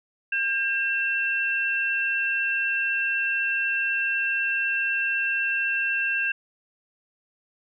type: tone pair together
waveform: sine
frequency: 1603.1 / 2696 Hz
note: G6 / E7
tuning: +38 / +38 cents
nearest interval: major sixth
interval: 900 cents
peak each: -25 dBFS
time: 0.32-6.32 s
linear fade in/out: 5 ms
effects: none